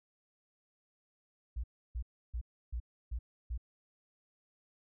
sine tone bursts, 59 Hz, A#1, 22 cents sharp, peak -34 dBFS, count 6, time 1.56-3.578 s, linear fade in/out 10 ms, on 78 ms, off 310 ms, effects none

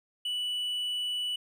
triangle tone, 2960 Hz, F#7, in tune, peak -28 dBFS, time 0.25-1.36 s, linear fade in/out 5 ms, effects none

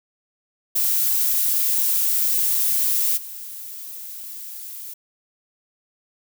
violet noise with level steps, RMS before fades -20 / -35 dBFS, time 0.75-4.94 s, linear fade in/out 10 ms, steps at 3.16 s, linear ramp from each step 20 ms, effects none

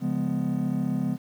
triangle chord, C# dominant seventh, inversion none, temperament just, 138.59 / 173.24 / 207.9 / 249.5 Hz, C#3 / E#3 / G#3 / B3, 0 / -14 / +2 / +18 cents, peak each -29 / -27 / -27 / -26 dBFS, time 0-1.18 s, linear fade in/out 50 ms, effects tanh soft clip ceiling -15 dBFS + 9-bit

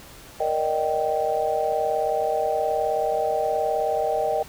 sine chord, Eb major seventh, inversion second, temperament just, 466.7 / 583.4 / 622.3 / 777.8 Hz, Bb4 / D5 / Eb5 / G5, +2 / -12 / 0 / -14 cents, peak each -27 / -30 / -25 / -25 dBFS, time 0.4-4.43 s, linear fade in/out 5 ms, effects pink hiss -45 dBFS RMS until 4.48 s

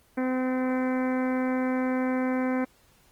harmonic tone, 256.6 Hz, C4, 34 cents flat, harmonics 1 / 2 / 3 / 4 / 5 / 6 / 7 / 8 / 9, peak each -25 / -31 / -37 / -38 / -43 / -40 / -44 / -42 / -46 dBFS, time 0.17-2.65 s, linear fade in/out 10 ms, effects pink hiss -61 dBFS RMS until 3.11 s + Opus 24 kbps

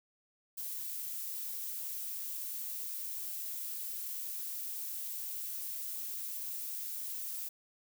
violet noise, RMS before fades -40 dBFS, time 0.57-7.49 s, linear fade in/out 10 ms, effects none

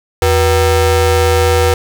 35% pulse ring-modulated tone, 283.7 Hz, C#4, 40 cents sharp, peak -4 dBFS, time 0.22-1.74 s, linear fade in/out 2 ms, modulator 200 Hz, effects none

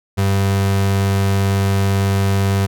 35% pulse tone, 98 Hz, G2, in tune, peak -12 dBFS, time 0.17-2.67 s, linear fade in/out 20 ms, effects none

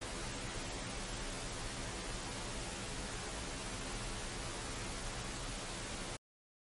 pink noise with comb filter, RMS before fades -42 dBFS, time 0.01-6.17 s, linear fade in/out 10 ms, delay 13 ms, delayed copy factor -0.9, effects MP3 48 kbps

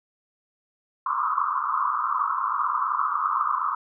white band-pass noise, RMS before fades -25 dBFS, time 1.06-3.75 s, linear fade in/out 5 ms, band 1000 to 1300 Hz, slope 96 dB/octave, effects none

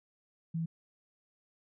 sine tone, 164.3 Hz, E3, 5 cents flat, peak -31 dBFS, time 0.54-0.66 s, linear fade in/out 10 ms, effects none

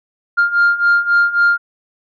sine beating tone pair, 1400 / 1403.7 Hz, F6 / F6, +4 / +8 cents, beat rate 3.7 Hz, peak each -14 / -11 dBFS, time 0.37-1.58 s, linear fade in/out 20 ms, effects tanh soft clip ceiling -6 dBFS

